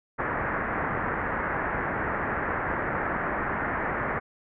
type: low-pass noise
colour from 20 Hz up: white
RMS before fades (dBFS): -29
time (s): 0.18-4.2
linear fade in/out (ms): 20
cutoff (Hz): 1900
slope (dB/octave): 48
effects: none